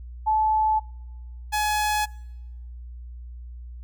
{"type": "tone pair in turn", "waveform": ["sine", "sawtooth"], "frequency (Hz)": [867, 844.8], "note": ["A5", "G#5"], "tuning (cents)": [-26, 29], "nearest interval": "unison", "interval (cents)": 45, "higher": "first", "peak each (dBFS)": -18, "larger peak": "neither", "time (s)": [[0.26, 0.8], [1.52, 2.06]], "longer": "neither", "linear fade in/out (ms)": 20, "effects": ["noise-tail reverb RT60 1.0 s tail -25 dB re dry", "added 60 Hz sine -36 dBFS peak until 3.83 s"]}